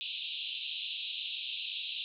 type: band-pass noise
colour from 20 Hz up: white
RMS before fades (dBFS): -39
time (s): 0.01-2.04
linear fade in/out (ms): 0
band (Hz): 2600 to 3900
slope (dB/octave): 96
effects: none